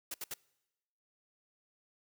white noise bursts, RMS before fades -40 dBFS, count 3, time 0.11-0.34 s, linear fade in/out 5 ms, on 32 ms, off 67 ms, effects noise-tail reverb RT60 1.0 s tail -24 dB re dry

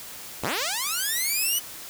5% pulse linear sweep, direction up, 41.43 to 3020 Hz, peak -14 dBFS, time 0.42-1.6 s, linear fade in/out 20 ms, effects white hiss -40 dBFS RMS until 1.89 s

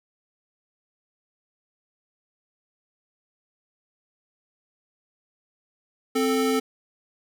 square tone pair together, 261.6 / 440 Hz, C4 / A4, 0 / 0 cents, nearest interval major sixth, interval 900 cents, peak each -24 / -24 dBFS, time 6.15-6.6 s, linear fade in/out 10 ms, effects none

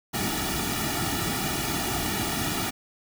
pink noise with comb filter, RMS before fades -28 dBFS, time 0.13-2.71 s, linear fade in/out 20 ms, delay 1.9 ms, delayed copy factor -0.95, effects none

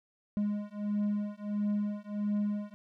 triangle beating tone pair, 206.2 / 207.7 Hz, G#3 / G#3, -12 / 0 cents, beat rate 1.5 Hz, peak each -31 dBFS, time 0.37-2.74 s, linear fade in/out 0 ms, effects none

